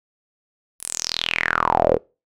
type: tone with band-pass filter sweep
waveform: sawtooth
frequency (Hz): 41.2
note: E1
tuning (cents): 0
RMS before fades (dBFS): -21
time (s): 0.79-1.99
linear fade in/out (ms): 50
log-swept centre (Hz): 11000 to 430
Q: 7.1
effects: noise-tail reverb RT60 0.3 s tail -24 dB re dry